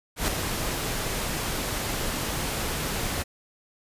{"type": "noise with ADSR envelope", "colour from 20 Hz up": "pink", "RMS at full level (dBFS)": -23, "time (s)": [0.16, 3.24], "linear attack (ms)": 120, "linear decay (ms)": 3, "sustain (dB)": -6, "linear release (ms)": 27, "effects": ["resampled to 32000 Hz"]}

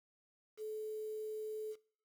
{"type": "tone with quantisation", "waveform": "sine", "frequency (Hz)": 431.4, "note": "A4", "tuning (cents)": -34, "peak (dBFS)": -40, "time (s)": [0.57, 1.76], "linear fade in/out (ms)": 50, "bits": 10, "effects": ["noise-tail reverb RT60 0.5 s tail -20 dB re dry"]}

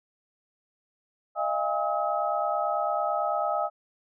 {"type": "tone cluster", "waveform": "sine", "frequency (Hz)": [615, 684, 813, 1278], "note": ["D#5", "F5", "G#5", "D#6"], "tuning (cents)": [-20, -36, -37, 46], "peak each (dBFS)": -30, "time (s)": [1.35, 3.7], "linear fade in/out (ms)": 50, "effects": []}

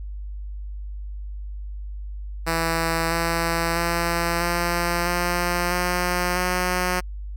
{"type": "tone with pitch steps", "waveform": "5% pulse", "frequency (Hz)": [164.81, 167.4, 170.03, 172.7, 175.42, 178.18, 180.98], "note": ["E3", "E3", "F3", "F3", "F3", "F3", "F#3"], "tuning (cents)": [0, 27, -46, -19, 8, 35, -38], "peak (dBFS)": -10, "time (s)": [2.46, 7.01], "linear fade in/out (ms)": 20, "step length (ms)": 650, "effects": ["added 50 Hz sine -30 dBFS peak until 7.36 s"]}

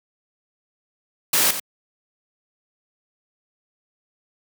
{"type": "noise with echo", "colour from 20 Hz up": "white", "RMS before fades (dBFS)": -18, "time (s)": [1.33, 1.51], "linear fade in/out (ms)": 5, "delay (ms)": 90, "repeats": 1, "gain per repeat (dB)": -10, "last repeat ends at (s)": 1.6, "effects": ["high-pass 150 Hz 12 dB/octave"]}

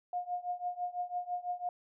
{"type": "tone with tremolo", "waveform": "sine", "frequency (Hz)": 714, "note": "F5", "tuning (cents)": 38, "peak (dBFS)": -30, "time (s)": [0.13, 1.69], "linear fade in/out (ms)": 2, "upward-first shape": "triangle", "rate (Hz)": 6, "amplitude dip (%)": 95, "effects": []}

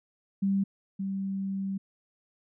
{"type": "tone pair in turn", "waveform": "sine", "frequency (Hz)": [196, 194.31], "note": ["G3", "G3"], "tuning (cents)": [0, -15], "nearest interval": "unison", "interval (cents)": 15, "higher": "first", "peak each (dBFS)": [-23, -29], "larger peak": "first", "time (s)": [[0.42, 0.64], [0.99, 1.78]], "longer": "second", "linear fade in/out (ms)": 10, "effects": []}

